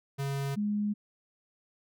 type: tone pair in turn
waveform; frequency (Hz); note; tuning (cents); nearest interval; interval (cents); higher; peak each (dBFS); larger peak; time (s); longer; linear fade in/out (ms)
square / sine; 138.59 / 207.7; C#3 / G#3; 0 / 0; perfect fifth; 700; second; -31 / -27; second; 0.18-0.56 / 0.56-0.94; neither; 20
effects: none